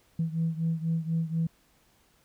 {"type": "beating tone pair", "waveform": "sine", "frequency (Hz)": [162.5, 166.6], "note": ["E3", "E3"], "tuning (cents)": [-24, 19], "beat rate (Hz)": 4.1, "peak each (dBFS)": [-27, -30], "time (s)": [0.19, 1.47], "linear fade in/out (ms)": 5, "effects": ["tanh soft clip ceiling -20 dBFS", "pink hiss -65 dBFS RMS until 2.24 s"]}